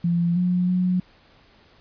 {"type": "tone with pitch steps", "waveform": "sine", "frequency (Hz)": [171.5, 179.5, 181.9], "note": ["F3", "F3", "F#3"], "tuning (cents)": [-31, 48, -29], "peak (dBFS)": -18, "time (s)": [0.04, 1], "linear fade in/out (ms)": 5, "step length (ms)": 320, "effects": ["pink hiss -55 dBFS RMS until 1.8 s", "resampled to 11025 Hz"]}